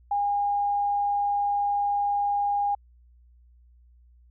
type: tone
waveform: sine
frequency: 813 Hz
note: G#5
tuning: 37 cents flat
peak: -22 dBFS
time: 0.11-2.75 s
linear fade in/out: 5 ms
effects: added 60 Hz sine -53 dBFS peak until 4.3 s